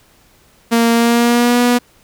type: tone with pitch glide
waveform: sawtooth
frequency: 231.9 to 243.3 Hz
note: A#3 to B3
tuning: -9 to -26 cents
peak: -6 dBFS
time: 0.71-1.79 s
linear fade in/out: 20 ms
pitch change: +83 cents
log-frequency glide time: 0.92-1.6 s
effects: pink hiss -51 dBFS RMS until 2.03 s